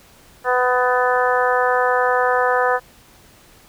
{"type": "harmonic tone", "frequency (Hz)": 250.1, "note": "B3", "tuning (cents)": 22, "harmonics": [2, 3, 4, 5, 6, 7], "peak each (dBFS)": [-19, -21, -22, -23, -24, -24], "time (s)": [0.44, 2.8], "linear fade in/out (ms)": 50, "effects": ["pink hiss -49 dBFS RMS until 3.68 s"]}